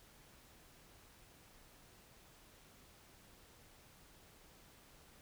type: silence
effects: pink hiss -63 dBFS RMS until 5.21 s